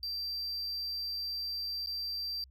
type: tone with dropouts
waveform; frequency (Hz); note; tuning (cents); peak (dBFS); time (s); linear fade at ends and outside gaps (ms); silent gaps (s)
triangle; 4698; D8; 0; -33; 0.03-2.44; 1; 1.861-1.871
effects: added 65 Hz sine -55 dBFS peak until 2.5 s